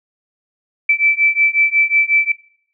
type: beating tone pair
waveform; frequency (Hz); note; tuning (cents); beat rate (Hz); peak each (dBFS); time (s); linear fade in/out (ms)
sine; 2319 / 2324.5; D7 / D7; -22 / -18; 5.5; -14; 0.89-2.32; 5
effects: noise-tail reverb RT60 0.6 s tail -22 dB re dry